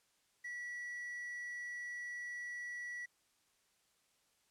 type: tone with quantisation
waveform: triangle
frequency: 1944 Hz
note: B6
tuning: 28 cents flat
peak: -40 dBFS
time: 0.44-3.06 s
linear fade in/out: 10 ms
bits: 11
effects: white hiss -75 dBFS RMS until 4.5 s + low-pass 10000 Hz 12 dB/octave